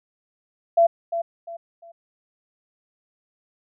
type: tone with echo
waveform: sine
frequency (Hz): 676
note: E5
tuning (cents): +43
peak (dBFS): -12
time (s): 0.77-0.87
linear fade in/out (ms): 10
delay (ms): 350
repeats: 3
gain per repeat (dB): -10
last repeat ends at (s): 1.92
effects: none